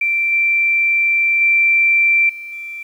sine tone with level steps, 2349 Hz, D7, in tune, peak -14 / -12 / -10 / -28 / -26 dBFS, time 0.01-2.83 s, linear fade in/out 5 ms, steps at 0.32 / 1.41 / 2.29 / 2.52 s, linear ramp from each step 5 ms, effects 8-bit

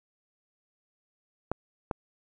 clicks, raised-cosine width 1 ms, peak -14 / -15 dBFS, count 2, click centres 1.516 / 1.912 s, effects none

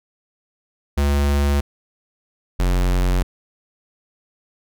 square tone pair in turn, 71.2 / 45.24 Hz, C#2 / F#1, +47 / -38 cents, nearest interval minor sixth, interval 785 cents, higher first, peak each -16 dBFS, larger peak neither, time 0.97-1.61 / 2.59-3.23 s, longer neither, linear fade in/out 10 ms, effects none

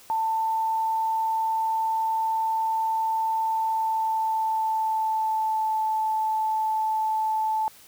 sine tone with pitch glide, 890 to 874.2 Hz, A5 to A5, +20 to -11 cents, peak -22 dBFS, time 0.1-7.68 s, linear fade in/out 0 ms, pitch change -31 cents, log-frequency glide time 3.45-5.82 s, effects white hiss -51 dBFS RMS until 7.87 s

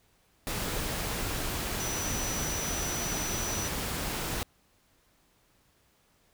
sine tone in noise, 5920 Hz, F#8, in tune, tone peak -35 dBFS, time 1.8-3.68 s, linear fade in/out 0 ms, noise pink, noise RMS -33 dBFS, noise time 0.47-4.43 s, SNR -5 dB, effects pink hiss -67 dBFS RMS until 6.33 s

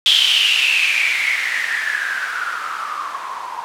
violet noise with low-pass filter sweep, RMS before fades -19 dBFS, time 0.06-3.64 s, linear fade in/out 0 ms, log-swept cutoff 3300 to 940 Hz, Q 9.2, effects none

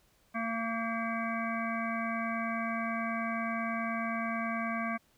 harmonic tone with a mistuned harmonic, 227.4 Hz, A#3, 43 cents flat, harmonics 1 / 3 / 5 / 7 / 9 / 10, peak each -35 / -38 / -37 / -40 / -43 / -41 dBFS, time 0.34-4.98 s, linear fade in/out 20 ms, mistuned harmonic 5, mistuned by +15 cents, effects pink hiss -68 dBFS RMS until 5.17 s

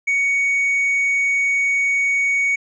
triangle tone, 2235 Hz, C#7, 14 cents sharp, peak -14 dBFS, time 0.07-2.56 s, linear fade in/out 10 ms, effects resampled to 16000 Hz

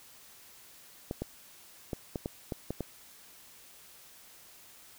clicks, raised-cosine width 2 ms, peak -20 dBFS, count 8, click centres 1.111 / 1.22 / 1.932 / 2.158 / 2.259 / 2.522 / 2.706 / 2.807 s, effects white hiss -55 dBFS RMS until 4.98 s

